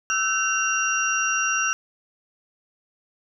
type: tone cluster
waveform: sine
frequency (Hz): 1325 / 1527 / 2767 / 5730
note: E6 / G6 / F7 / F8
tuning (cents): +9 / -46 / -17 / +44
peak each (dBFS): -26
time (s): 0.1-1.73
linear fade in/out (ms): 0
effects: none